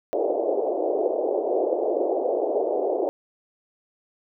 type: band-pass noise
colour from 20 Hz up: pink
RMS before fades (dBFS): -24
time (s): 0.13-3.09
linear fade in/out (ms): 0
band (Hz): 350 to 700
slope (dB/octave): 48
effects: none